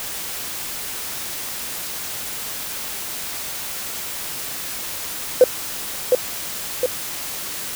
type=tone with echo; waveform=sine; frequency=505 Hz; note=B4; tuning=39 cents sharp; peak=-4 dBFS; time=5.41-5.44 s; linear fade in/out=2 ms; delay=710 ms; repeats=2; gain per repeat=-5 dB; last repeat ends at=6.86 s; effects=tanh soft clip ceiling -1 dBFS + white hiss -29 dBFS RMS until 7.75 s